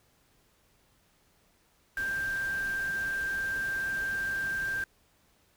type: tone in noise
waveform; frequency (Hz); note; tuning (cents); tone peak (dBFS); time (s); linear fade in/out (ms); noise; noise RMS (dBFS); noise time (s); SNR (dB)
sine; 1579; G6; +12; -29; 1.97-4.84; 2; pink; -45; 1.97-4.84; +13
effects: pink hiss -67 dBFS RMS until 5.56 s